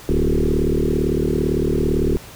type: tone with frequency modulation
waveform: sine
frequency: 207.7 Hz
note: G#3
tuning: in tune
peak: -15 dBFS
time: 0.09-2.17 s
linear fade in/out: 0 ms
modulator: 37.8 Hz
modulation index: 5.7
effects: added 110 Hz sine -49 dBFS peak until 2.35 s + pink hiss -40 dBFS RMS until 2.35 s